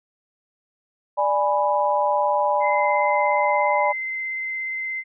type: chord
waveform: sine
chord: G# diminished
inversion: second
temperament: equal with one note detuned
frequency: 590.4 / 830.6 / 987.8 Hz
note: D5 / G#5 / B5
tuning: +9 / 0 / 0 cents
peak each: -22 dBFS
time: 1.17-3.93 s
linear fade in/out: 20 ms
type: tone with vibrato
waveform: sine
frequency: 2071 Hz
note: C7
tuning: 18 cents flat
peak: -25 dBFS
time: 2.6-5.04 s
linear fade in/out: 50 ms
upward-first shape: sine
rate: 17 Hz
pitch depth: 8 cents each way
effects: none